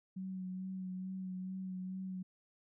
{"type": "tone with vibrato", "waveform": "sine", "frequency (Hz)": 186.7, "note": "F#3", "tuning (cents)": 16, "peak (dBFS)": -39, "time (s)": [0.16, 2.23], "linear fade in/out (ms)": 10, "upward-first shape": "sine", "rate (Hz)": 2.3, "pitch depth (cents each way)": 22, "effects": []}